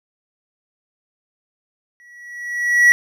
triangle tone with exponential growth, 1932 Hz, B6, 39 cents flat, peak -4 dBFS, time 2-2.92 s, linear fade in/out 0 ms, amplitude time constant 200 ms, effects none

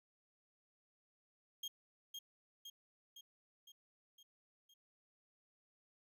35% pulse tone with echo, 3234 Hz, G#7, 47 cents flat, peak -40 dBFS, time 1.63-1.68 s, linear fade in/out 5 ms, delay 510 ms, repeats 6, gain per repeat -4 dB, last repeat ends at 4.74 s, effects none

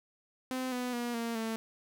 sawtooth tone with pitch steps, 257.2 / 248.4 / 240 / 231.8 / 223.9 Hz, C4 / B3 / B3 / A#3 / A3, -30 / +10 / -49 / -10 / +30 cents, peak -29 dBFS, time 0.51-1.56 s, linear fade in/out 0 ms, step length 210 ms, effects none

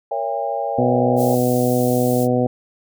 sine chord, A# diminished seventh, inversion none, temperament just, 466.2 / 559.4 / 671.3 / 805.5 Hz, A#4 / C#5 / E5 / G5, 0 / +16 / +31 / +47 cents, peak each -29 / -25 / -26 / -24 dBFS, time 0.11-1.35 s, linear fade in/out 5 ms
harmonic tone, 124.3 Hz, B2, 12 cents sharp, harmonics 1 / 2 / 3 / 4 / 5 / 6, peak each -22 / -19 / -25 / -20 / -25 / -26 dBFS, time 0.78-2.47 s, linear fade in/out 5 ms
white high-pass noise, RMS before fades -32 dBFS, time 1.16-2.28 s, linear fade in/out 50 ms, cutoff 6400 Hz, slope 12 dB/octave
effects none

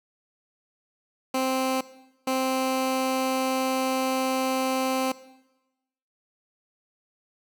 15% pulse tone bursts at uneven times, 261.6 Hz, C4, in tune, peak -17 dBFS, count 2, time 1.34-1.81 / 2.27-5.12 s, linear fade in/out 5 ms, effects noise-tail reverb RT60 1.0 s tail -18 dB re dry

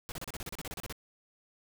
pink noise bursts, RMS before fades -40 dBFS, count 14, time 0.09-0.925 s, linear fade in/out 0 ms, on 29 ms, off 33 ms, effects none

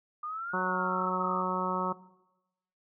sine exponential two-way sweep, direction up then down, 1200 to 1493 to 1200 Hz, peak -34 dBFS, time 0.23-1.42 s, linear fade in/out 5 ms, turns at 0.59 s
harmonic tone, 184.2 Hz, F#3, 7 cents flat, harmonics 1 / 2 / 3 / 4 / 5 / 6 / 7, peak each -35 / -37 / -38 / -41 / -35 / -35 / -35 dBFS, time 0.53-1.93 s, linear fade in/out 10 ms
effects noise-tail reverb RT60 0.9 s tail -17 dB re dry

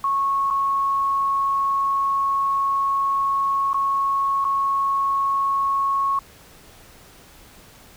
sine tone with dropouts, 1100 Hz, C#6, 14 cents flat, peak -18 dBFS, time 0.04-6.19 s, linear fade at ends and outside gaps 2 ms, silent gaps 0.503-0.508 / 3.732-3.743 / 4.444-4.45 s, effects pink hiss -48 dBFS RMS until 7.96 s

